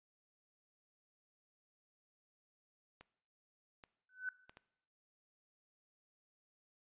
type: clicks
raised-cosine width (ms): 0.3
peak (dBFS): -38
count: 4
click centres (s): 3.01 / 3.838 / 4.495 / 4.571
type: tone with exponential growth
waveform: sine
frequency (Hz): 1508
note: F#6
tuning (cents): +32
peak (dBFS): -34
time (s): 4.09-4.29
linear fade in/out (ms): 2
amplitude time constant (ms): 43
effects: noise-tail reverb RT60 0.8 s tail -19 dB re dry + resampled to 8000 Hz